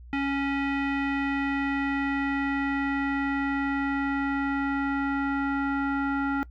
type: tone with low-pass filter sweep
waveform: square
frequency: 277.5 Hz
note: C#4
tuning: 2 cents sharp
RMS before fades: -27 dBFS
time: 0.13-6.43 s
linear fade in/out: 0 ms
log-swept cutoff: 2300 to 1500 Hz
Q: 2.9
effects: noise-tail reverb RT60 0.1 s tail -21 dB re dry + added 60 Hz sine -43 dBFS peak until 6.5 s